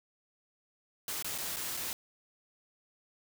white noise with dropouts, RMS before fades -37 dBFS, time 1.08-1.93 s, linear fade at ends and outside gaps 1 ms, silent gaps 1.225-1.245 / 1.379-1.384 / 1.562-1.567 / 1.769-1.772 s, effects none

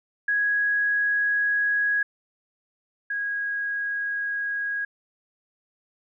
sine tone pair in turn, 1661.2 / 1646.9 Hz, G#6 / G#6, 0 / -15 cents, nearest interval unison, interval 15 cents, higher first, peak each -20 / -25 dBFS, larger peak first, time 0.28-2.03 / 3.1-4.85 s, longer neither, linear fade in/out 5 ms, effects none

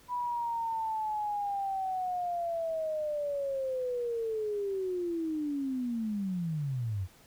sine linear sweep, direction down, 987.8 to 87.31 Hz, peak -30 dBFS, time 0.08-7.08 s, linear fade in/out 50 ms, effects pink hiss -59 dBFS RMS until 7.26 s

